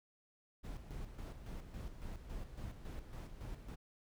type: noise with tremolo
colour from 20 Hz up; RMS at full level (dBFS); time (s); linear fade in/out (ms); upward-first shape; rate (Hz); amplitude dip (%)
brown; -45; 0.63-3.76; 20; square; 3.6; 55
effects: none